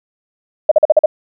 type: tone bursts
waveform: sine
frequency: 614 Hz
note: D#5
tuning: 23 cents flat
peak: -3 dBFS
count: 6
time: 0.69-1.06 s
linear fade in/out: 5 ms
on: 25 ms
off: 44 ms
effects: none